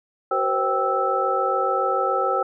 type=tone cluster; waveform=sine; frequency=379.6 / 483 / 530 / 781 / 1314 Hz; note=F#4 / B4 / C5 / G5 / E6; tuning=+44 / -39 / +22 / -7 / -6 cents; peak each=-28 / -29 / -25 / -25 / -23 dBFS; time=0.31-2.43 s; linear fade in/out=5 ms; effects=none